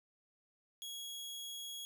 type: tone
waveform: sawtooth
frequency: 3322 Hz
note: G#7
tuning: in tune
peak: -40 dBFS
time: 0.82-1.85 s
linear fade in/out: 0 ms
effects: none